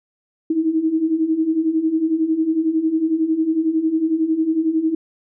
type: beating tone pair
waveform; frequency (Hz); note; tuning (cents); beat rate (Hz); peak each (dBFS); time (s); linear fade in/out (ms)
sine; 312.1 / 323.1; D#4 / E4; +5 / -35; 11; -22 / -17; 0.5-4.95; 5
effects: none